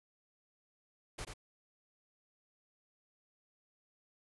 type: noise with echo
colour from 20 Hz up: pink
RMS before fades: -42 dBFS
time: 1.18-1.25 s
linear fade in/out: 10 ms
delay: 88 ms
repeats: 1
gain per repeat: -5 dB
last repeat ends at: 1.338 s
effects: resampled to 24000 Hz